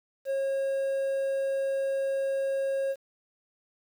triangle tone with quantisation, 543 Hz, C#5, 36 cents flat, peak -24 dBFS, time 0.25-2.96 s, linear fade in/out 50 ms, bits 9, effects none

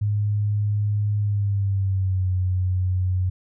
sine tone with pitch glide, 103.9 to 92.03 Hz, G#2 to F#2, +1 to -9 cents, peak -19 dBFS, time 0.01-3.3 s, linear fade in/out 10 ms, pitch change -210 cents, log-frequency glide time 1.19-2.32 s, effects none

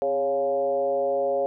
sine tone with frequency modulation, 554.4 Hz, C#5, in tune, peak -21 dBFS, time 0.02-1.46 s, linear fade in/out 0 ms, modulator 146 Hz, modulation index 0.93, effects none

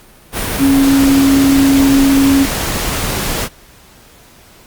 sine tone in noise, 274 Hz, C#4, 20 cents flat, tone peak -7 dBFS, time 0.58-2.47 s, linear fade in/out 50 ms, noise pink, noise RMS -18 dBFS, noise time 0.32-3.49 s, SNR +8 dB, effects pink hiss -43 dBFS RMS until 4.66 s + Opus 48 kbps

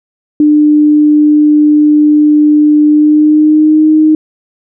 sine tone with pitch glide, 299.6 to 310.2 Hz, D4 to D#4, +35 to -5 cents, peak -3 dBFS, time 0.4-4.15 s, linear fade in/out 2 ms, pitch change +60 cents, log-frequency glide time 2.87-3.89 s, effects none

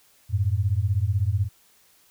sine beating tone pair, 91.2 / 107.2 Hz, F#2 / A2, -24 / -45 cents, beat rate 16 Hz, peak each -23 dBFS, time 0.29-1.49 s, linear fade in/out 50 ms, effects white hiss -59 dBFS RMS until 2.1 s

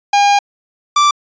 45% pulse tone pair in turn, 810 / 1171.4 Hz, G#5 / D6, -43 / -5 cents, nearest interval tritone, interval 638 cents, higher second, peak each -8 dBFS, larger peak neither, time 0.13-0.39 / 0.96-1.11 s, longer first, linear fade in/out 5 ms, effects resampled to 16000 Hz

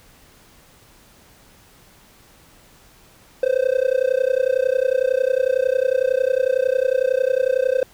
triangle tone with amplitude modulation, 517 Hz, C5, 21 cents flat, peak -10 dBFS, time 3.43-7.83 s, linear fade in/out 2 ms, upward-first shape sine, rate 31 Hz, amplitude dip 100%, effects pink hiss -51 dBFS RMS until 7.93 s

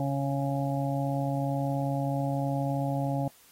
harmonic tone, 138.59 Hz, C#3, in tune, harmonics 1 / 2 / 4 / 5 / 6, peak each -29 / -32 / -35 / -36 / -37 dBFS, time 0-3.28 s, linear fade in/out 2 ms, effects white hiss -58 dBFS RMS until 3.51 s + AAC 48 kbps

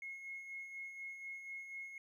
triangle tone with tremolo, 2166 Hz, C#7, 41 cents flat, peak -39 dBFS, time 0.02-1.98 s, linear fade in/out 2 ms, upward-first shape sine, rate 4.1 Hz, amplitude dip 60%, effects tanh soft clip ceiling -41 dBFS

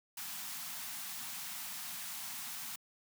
white band-stop noise, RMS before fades -43 dBFS, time 0.17-2.76 s, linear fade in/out 5 ms, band 260 to 690 Hz, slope 48 dB/octave, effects high-pass 150 Hz 12 dB/octave

